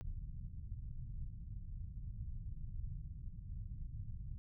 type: low-pass noise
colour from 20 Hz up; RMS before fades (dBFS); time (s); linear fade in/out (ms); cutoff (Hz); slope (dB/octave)
pink; -45; 0.01-4.38; 0; 130; 24
effects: none